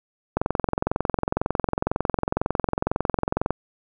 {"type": "click train", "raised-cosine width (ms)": 1, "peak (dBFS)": -7, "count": 70, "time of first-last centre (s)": [0.37, 3.506], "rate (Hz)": 22, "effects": []}